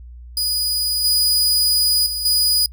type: tone with level steps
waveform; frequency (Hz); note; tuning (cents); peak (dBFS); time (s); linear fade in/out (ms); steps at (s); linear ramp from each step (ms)
sawtooth; 4940; D#8; -13; -15 / -11 / -19 / -11; 0.37-2.66; 2; 1.04 / 2.06 / 2.25; 5
effects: noise-tail reverb RT60 0.1 s tail -26 dB re dry + added 60 Hz sine -35 dBFS peak until 2.72 s